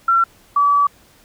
sine tone pair in turn, 1357 / 1147.7 Hz, E6 / D6, +50 / -40 cents, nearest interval minor third, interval 290 cents, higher first, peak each -11 dBFS, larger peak neither, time 0.08-0.24 / 0.56-0.87 s, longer second, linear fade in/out 5 ms, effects pink hiss -51 dBFS RMS until 1.24 s

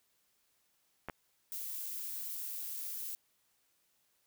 clicks, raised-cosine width 0.5 ms, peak -25 dBFS, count 2, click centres 1.086 / 1.098 s
violet noise, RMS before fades -41 dBFS, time 1.52-3.15 s, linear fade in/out 0 ms
effects white hiss -75 dBFS RMS until 4.26 s

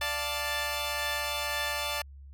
10% pulse chord, D minor, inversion none, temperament equal, 587.3 / 698.5 / 880 Hz, D5 / F5 / A5, 0 / 0 / 0 cents, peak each -25 / -30 / -25 dBFS, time 0.01-2.02 s, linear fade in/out 5 ms, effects added 69 Hz sine -45 dBFS peak until 2.33 s

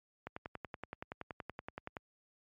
click train, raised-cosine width 0.5 ms, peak -26 dBFS, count 19, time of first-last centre 0.27-1.968 s, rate 10.6 Hz, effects high-pass 60 Hz 12 dB/octave + MP3 64 kbps

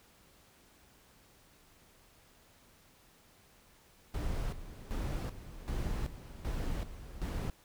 brown noise with tremolo, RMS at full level -35 dBFS, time 4.14-7.5 s, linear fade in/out 2 ms, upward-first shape square, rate 1.3 Hz, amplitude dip 75%, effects pink hiss -63 dBFS RMS until 7.64 s

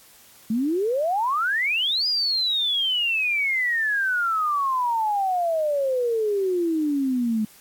sine exponential two-way sweep, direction up then down, 211.7 to 4978 to 211.7 Hz, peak -20 dBFS, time 0.5-7.45 s, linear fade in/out 5 ms, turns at 2.07 s, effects white hiss -51 dBFS RMS until 7.6 s + AAC 64 kbps

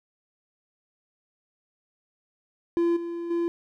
triangle tone with level steps, 340.9 Hz, F4, 42 cents flat, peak -18 / -28 / -21 dBFS, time 2.77-3.48 s, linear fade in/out 0 ms, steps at 2.96 / 3.3 s, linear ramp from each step 10 ms, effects none

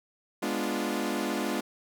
sawtooth chord, G# diminished seventh, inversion none, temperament equal, 207.7 / 246.9 / 293.7 / 349.2 Hz, G#3 / B3 / D4 / F4, 0 / 0 / 0 / 0 cents, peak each -30 dBFS, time 0.42-1.61 s, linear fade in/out 10 ms, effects none

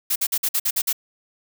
blue noise bursts, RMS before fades -21 dBFS, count 8, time 0.1-0.929 s, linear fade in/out 10 ms, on 59 ms, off 51 ms, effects none

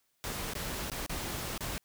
pink noise with dropouts, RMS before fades -37 dBFS, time 0.24-1.78 s, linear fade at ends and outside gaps 0 ms, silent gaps 0.535-0.552 / 0.9-0.917 / 1.063-1.095 / 1.578-1.607 s, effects white hiss -75 dBFS RMS until 1.84 s

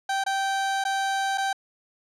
30% pulse tone with dropouts, 780 Hz, G5, 9 cents flat, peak -21 dBFS, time 0.09-1.53 s, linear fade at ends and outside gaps 5 ms, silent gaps 0.239-0.263 / 0.84-0.85 / 1.376-1.38 s, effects low-pass 8000 Hz 12 dB/octave

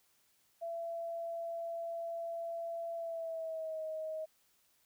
sine tone with pitch glide, 672 to 630.6 Hz, E5 to D#5, +33 to +23 cents, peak -37 dBFS, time 0.61-4.26 s, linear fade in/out 20 ms, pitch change -110 cents, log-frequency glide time 2.95-3.83 s, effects white hiss -72 dBFS RMS until 4.85 s

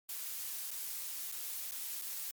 blue noise with dropouts, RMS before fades -41 dBFS, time 0.09-2.31 s, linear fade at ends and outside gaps 1 ms, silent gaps 0.707-0.713 / 1.316-1.322 / 1.711-1.719 / 2.015-2.02 s, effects MP3 96 kbps

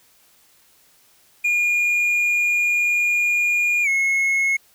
triangle tone with pitch glide, 2427 to 2175 Hz, D#7 to C#7, -44 to -33 cents, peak -15 dBFS, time 1.44-4.57 s, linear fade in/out 10 ms, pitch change -189 cents, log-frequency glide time 3.83-3.88 s, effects white hiss -56 dBFS RMS until 4.74 s

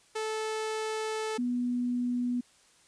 sawtooth / sine tone pair in turn, 436.6 / 245 Hz, A4 / B3, -13 / -14 cents, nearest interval minor seventh, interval 1001 cents, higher first, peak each -27 dBFS, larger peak neither, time 0.15-1.38 / 1.38-2.41 s, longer first, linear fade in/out 10 ms, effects white hiss -62 dBFS RMS until 2.87 s + resampled to 22050 Hz

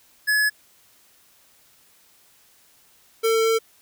square tone pair in turn, 1700 / 449.3 Hz, G#6 / A4, +40 / +36 cents, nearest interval octave + major seventh, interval 2304 cents, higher first, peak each -18 dBFS, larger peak neither, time 0.27-0.5 / 3.23-3.59 s, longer second, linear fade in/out 20 ms, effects white hiss -57 dBFS RMS until 3.81 s

